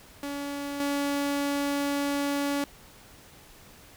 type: tone with level steps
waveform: sawtooth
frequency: 283.8 Hz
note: C#4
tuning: 41 cents sharp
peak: -28 / -22 dBFS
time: 0.23-2.64 s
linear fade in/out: 2 ms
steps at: 0.8 s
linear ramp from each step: 2 ms
effects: pink hiss -52 dBFS RMS until 3.96 s